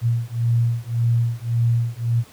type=beating tone pair; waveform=sine; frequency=116.54 / 118.34 Hz; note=A#2 / A#2; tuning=0 / +27 cents; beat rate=1.8 Hz; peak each=-20 dBFS; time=0.01-2.24 s; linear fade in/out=50 ms; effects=pink hiss -48 dBFS RMS until 2.32 s + high-pass 60 Hz 12 dB/octave